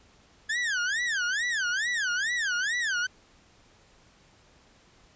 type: tone with vibrato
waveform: 40% pulse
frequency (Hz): 1671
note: G#6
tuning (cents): +10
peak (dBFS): -25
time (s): 0.49-3.07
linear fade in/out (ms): 10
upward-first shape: sine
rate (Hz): 2.3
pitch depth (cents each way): 280
effects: pink hiss -59 dBFS RMS until 5.15 s + resampled to 16000 Hz